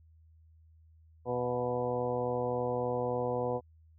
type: harmonic tone with a mistuned harmonic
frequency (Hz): 123.47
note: B2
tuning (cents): 0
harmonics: 1 / 2 / 3 / 4 / 5 / 6 / 7 / 8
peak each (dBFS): -39 / -40 / -40 / -32 / -41 / -39 / -42 / -42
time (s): 1.25-3.61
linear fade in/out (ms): 50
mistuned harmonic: 6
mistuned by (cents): -28
effects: added 80 Hz sine -57 dBFS peak until 3.98 s